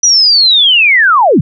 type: linear sweep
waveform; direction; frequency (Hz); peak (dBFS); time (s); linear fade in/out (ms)
sine; down; 5920 to 103.83; -4; 0.03-1.41; 5
effects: none